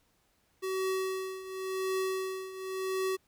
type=tone with tremolo; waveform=square; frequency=378.6 Hz; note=F#4; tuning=40 cents sharp; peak=-29 dBFS; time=0.62-3.17 s; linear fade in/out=20 ms; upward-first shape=triangle; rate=0.92 Hz; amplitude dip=80%; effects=pink hiss -71 dBFS RMS until 3.27 s